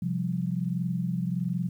sine chord, C suspended fourth, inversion none, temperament equal, 130.81 / 174.61 / 196 Hz, C3 / F3 / G3, 0 / 0 / 0 cents, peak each -32 / -28 / -34 dBFS, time 0.02-1.69 s, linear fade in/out 5 ms, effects 10-bit

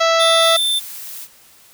harmonic tone, 659.3 Hz, E5, in tune, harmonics 1 / 2 / 3 / 4 / 5 / 6 / 7 / 8 / 9 / 10, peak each -15 / -17 / -23 / -27 / -24 / -26 / -28 / -31 / -33 / -32 dBFS, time 0-0.57 s, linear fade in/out 10 ms
square tone, 3555 Hz, A7, 17 cents sharp, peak -16 dBFS, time 0.19-0.8 s, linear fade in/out 20 ms
blue noise, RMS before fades -32 dBFS, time 0.39-1.28 s, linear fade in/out 50 ms
effects white hiss -48 dBFS RMS until 1.73 s

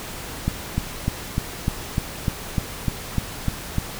click train, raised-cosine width 5 ms, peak -8 dBFS, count 12, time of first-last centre 0.48-3.783 s, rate 3.33 Hz, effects pink hiss -34 dBFS RMS until 3.99 s

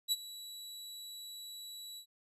sawtooth tone with ADSR envelope, 3924 Hz, B7, 12 cents flat, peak -24 dBFS, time 0.08-2.06 s, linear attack 40 ms, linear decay 34 ms, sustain -18 dB, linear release 83 ms, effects resampled to 32000 Hz

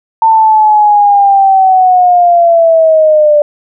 sine linear sweep, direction down, 899 to 587.3 Hz, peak -3 dBFS, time 0.22-3.42 s, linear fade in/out 2 ms, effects none

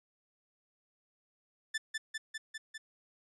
sawtooth tone with echo, 1760 Hz, A6, in tune, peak -28 dBFS, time 1.74-1.78 s, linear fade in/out 10 ms, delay 200 ms, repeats 5, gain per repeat -2 dB, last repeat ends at 2.78 s, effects resampled to 22050 Hz

